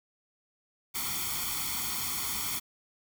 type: noise with comb filter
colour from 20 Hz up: white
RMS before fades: -33 dBFS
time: 0.94-2.6 s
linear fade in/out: 20 ms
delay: 0.9 ms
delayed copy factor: +0.85
effects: none